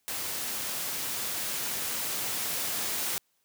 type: noise with level ramp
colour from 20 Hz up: white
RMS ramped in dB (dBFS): -34 to -31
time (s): 0.08-3.18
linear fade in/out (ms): 0
effects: white hiss -73 dBFS RMS until 3.44 s + high-pass 80 Hz 12 dB/octave